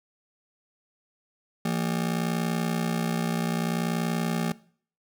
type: ring-modulated tone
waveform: 40% pulse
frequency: 198.4 Hz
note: G3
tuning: 21 cents sharp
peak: -21 dBFS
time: 1.65-4.52 s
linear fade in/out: 2 ms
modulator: 30.3 Hz
effects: noise-tail reverb RT60 0.5 s tail -20 dB re dry